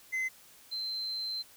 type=tone pair in turn; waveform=triangle / sine; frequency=2052 / 4104 Hz; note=C7 / C8; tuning=-34 / -34 cents; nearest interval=octave; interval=1200 cents; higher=second; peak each=-28 / -33 dBFS; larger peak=first; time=0.12-0.29 / 0.71-1.43 s; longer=second; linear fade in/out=20 ms; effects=white hiss -57 dBFS RMS until 1.56 s